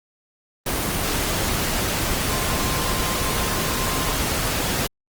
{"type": "tone in noise", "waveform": "sine", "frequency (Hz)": 1046.5, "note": "C6", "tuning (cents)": 0, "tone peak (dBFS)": -32, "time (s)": [2.29, 4.15], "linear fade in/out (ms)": 5, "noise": "pink", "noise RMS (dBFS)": -23, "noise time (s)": [0.66, 4.87], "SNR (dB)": -12, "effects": ["Opus 24 kbps"]}